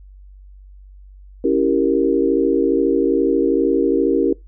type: chord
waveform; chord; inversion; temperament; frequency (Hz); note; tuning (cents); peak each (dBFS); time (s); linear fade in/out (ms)
sine; C# diminished seventh; none; equal; 277.2 / 329.6 / 392 / 466.2; C#4 / E4 / G4 / Bb4; 0 / 0 / 0 / 0; -19; 1.44-4.33; 5
effects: noise-tail reverb RT60 0.2 s tail -22 dB re dry + added 48 Hz sine -39 dBFS peak until 4.47 s